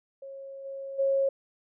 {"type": "tone with level steps", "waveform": "sine", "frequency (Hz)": 545, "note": "C#5", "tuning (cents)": -29, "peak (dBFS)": [-39, -35, -22], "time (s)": [0.22, 1.29], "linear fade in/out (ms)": 5, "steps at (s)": [0.64, 0.98], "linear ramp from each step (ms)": 20, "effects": []}